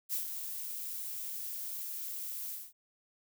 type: noise with ADSR envelope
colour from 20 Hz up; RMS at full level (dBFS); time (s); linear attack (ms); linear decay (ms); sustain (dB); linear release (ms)
violet; -33; 0.09-2.73; 41; 120; -7; 220
effects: none